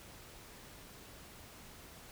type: silence
effects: pink hiss -54 dBFS RMS until 2.11 s